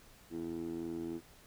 15% pulse tone with band-pass filter, 83.3 Hz, E2, 19 cents sharp, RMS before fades -40 dBFS, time 0.3-1.21 s, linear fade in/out 50 ms, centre 330 Hz, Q 4, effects pink hiss -60 dBFS RMS until 1.46 s

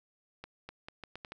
accelerating click train, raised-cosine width 0.3 ms, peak -27 dBFS, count 7, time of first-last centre 0.44-1.32 s, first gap 250 ms, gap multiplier 0.78, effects none

